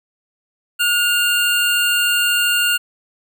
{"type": "tone pair together", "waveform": "square", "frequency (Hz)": [1438, 2793], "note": ["F#6", "F7"], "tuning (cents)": [-50, -1], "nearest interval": "major seventh", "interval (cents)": 1149, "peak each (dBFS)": [-19, -17], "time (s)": [0.79, 2.78], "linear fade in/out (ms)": 20, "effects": []}